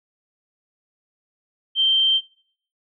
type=tone; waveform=sine; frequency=3136 Hz; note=G7; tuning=in tune; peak=-15 dBFS; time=1.75-2.21 s; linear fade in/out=50 ms; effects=noise-tail reverb RT60 0.6 s tail -22 dB re dry